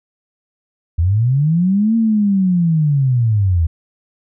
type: linear two-way sweep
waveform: sine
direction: up then down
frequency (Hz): 78 to 230 to 78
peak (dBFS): -11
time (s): 0.98-3.67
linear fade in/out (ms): 10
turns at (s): 1.96
effects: none